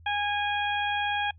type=harmonic tone; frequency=822 Hz; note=G#5; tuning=18 cents flat; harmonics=1 / 2 / 3 / 4; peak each=-28 / -31 / -33 / -34 dBFS; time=0.06-1.31 s; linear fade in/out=5 ms; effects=noise-tail reverb RT60 0.1 s tail -24 dB re dry + added 83 Hz sine -49 dBFS peak until 1.38 s